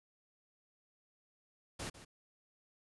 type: noise with echo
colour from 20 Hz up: pink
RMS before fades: -42 dBFS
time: 1.79-1.9 s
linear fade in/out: 10 ms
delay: 150 ms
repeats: 1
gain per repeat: -13 dB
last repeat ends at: 2.05 s
effects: resampled to 24000 Hz